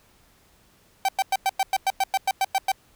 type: tone bursts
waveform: 45% pulse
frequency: 774 Hz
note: G5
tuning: 22 cents flat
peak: -19 dBFS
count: 13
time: 1.05-2.718 s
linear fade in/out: 2 ms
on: 36 ms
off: 100 ms
effects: pink hiss -59 dBFS RMS until 2.95 s